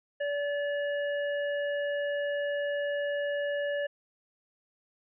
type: harmonic tone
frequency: 576 Hz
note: D5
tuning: 34 cents flat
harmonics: 1 / 3 / 5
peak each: -29 / -36 / -45 dBFS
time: 0.2-3.87 s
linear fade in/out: 10 ms
effects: none